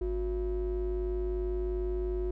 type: ring-modulated tone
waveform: triangle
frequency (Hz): 155.56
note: D#3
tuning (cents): 0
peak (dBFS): -24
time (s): 0.01-2.31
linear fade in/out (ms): 5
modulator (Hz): 207
effects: none